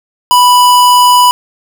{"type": "tone", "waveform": "square", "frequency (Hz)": 987.8, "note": "B5", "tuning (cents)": 0, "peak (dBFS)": -4, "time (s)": [0.31, 1.31], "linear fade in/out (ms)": 0, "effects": []}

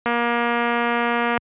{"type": "click train", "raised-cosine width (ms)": 0.5, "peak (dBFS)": -7, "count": 313, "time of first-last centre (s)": [0.06, 1.376], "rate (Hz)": 237, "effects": ["high-pass 80 Hz 12 dB/octave", "resampled to 8000 Hz"]}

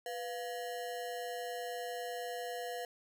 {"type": "ring-modulated tone", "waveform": "square", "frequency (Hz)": 597, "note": "D5", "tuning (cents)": 28, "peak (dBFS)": -36, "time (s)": [0.06, 2.85], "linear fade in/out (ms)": 2, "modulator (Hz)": 105, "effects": []}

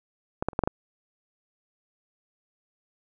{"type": "clicks", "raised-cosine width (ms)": 1, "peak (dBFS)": [-13, -10, -29, -9, -9, -10], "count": 6, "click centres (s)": [0.425, 0.486, 0.532, 0.591, 0.637, 0.675], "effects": []}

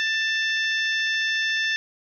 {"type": "harmonic tone", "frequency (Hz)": 886, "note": "A5", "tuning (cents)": 12, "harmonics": [2, 3, 4, 5, 6, 7], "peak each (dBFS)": [-23, -30, -29, -43, -34, -42], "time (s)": [0, 1.76], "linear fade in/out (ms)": 0, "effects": []}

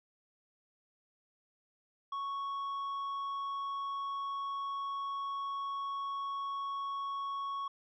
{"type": "tone with tanh clipping", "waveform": "triangle", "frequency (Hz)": 1108.7, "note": "C#6", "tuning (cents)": 0, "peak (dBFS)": -36, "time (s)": [2.12, 7.68], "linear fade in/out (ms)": 5, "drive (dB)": 9, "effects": []}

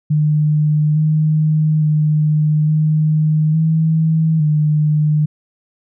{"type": "tone with pitch steps", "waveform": "sine", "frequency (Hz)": [151.4, 154.8, 152.5, 154.6, 160, 151.6], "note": ["D#3", "D#3", "D#3", "D#3", "D#3", "D#3"], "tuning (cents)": [-47, -9, -34, -11, 49, -45], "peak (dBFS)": -11, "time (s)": [0.1, 5.26], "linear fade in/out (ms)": 10, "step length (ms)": 860, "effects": []}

